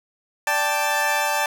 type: chord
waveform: 20% pulse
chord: D suspended fourth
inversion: none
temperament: equal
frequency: 587.3 / 784 / 880 Hz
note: D5 / G5 / A5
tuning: 0 / 0 / 0 cents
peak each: -21 / -21 / -17 dBFS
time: 0.47-1.46 s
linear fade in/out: 2 ms
effects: none